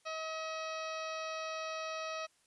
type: harmonic tone with a mistuned harmonic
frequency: 637 Hz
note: D#5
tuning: 41 cents sharp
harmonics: 1 / 2 / 3 / 4 / 5 / 6 / 7 / 8 / 9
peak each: -41 / -42 / -50 / -46 / -54 / -51 / -53 / -56 / -53 dBFS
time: 0.05-2.27 s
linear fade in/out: 20 ms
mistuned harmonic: 6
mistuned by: +33 cents
effects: white hiss -71 dBFS RMS until 2.46 s + resampled to 24000 Hz